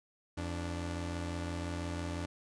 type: tone pair together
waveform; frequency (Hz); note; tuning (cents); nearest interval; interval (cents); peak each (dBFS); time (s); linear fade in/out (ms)
sawtooth; 85.9 / 292.8; F2 / D4; -28 / -5; octave + major sixth; 2123; -33 / -37; 0.37-2.26; 10
effects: resampled to 22050 Hz